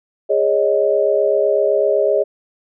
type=chord; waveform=sine; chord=Ab suspended fourth; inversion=none; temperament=equal with one note detuned; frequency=411.2 / 554.4 / 622.3 Hz; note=Ab4 / Db5 / Eb5; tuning=-17 / 0 / 0 cents; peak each=-17 dBFS; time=0.29-2.24 s; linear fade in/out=20 ms; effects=none